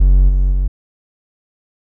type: tone with level steps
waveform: triangle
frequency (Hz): 46.38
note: F#1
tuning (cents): +5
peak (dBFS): -4 / -8 / -10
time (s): 0-0.68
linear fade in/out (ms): 10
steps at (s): 0.28 / 0.51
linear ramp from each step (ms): 20
effects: none